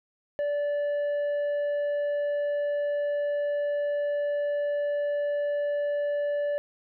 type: tone with tanh clipping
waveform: sine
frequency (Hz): 581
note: D5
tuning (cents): -19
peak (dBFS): -26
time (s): 0.39-6.58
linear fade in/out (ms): 0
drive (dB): 5
effects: none